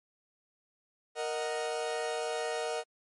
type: chord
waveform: 40% pulse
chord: D# minor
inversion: second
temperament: equal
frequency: 466.2 / 622.3 / 740 Hz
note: A#4 / D#5 / F#5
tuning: 0 / 0 / 0 cents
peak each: -34 / -36 / -37 dBFS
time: 1.15-2.84 s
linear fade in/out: 50 ms
effects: MP3 48 kbps